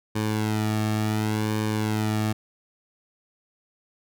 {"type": "tone with flanger", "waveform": "sawtooth", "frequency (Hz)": 107.9, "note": "A2", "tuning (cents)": -33, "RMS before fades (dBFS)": -25, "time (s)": [0.15, 2.33], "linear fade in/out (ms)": 10, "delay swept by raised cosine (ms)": [1.5, 2.01], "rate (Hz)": 0.69, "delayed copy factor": -0.8, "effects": []}